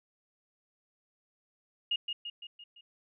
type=tone with echo; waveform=sine; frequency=2855 Hz; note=F7; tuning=37 cents sharp; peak=-27 dBFS; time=1.91-1.96 s; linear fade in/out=5 ms; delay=170 ms; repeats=5; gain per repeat=-5 dB; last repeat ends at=2.81 s; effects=none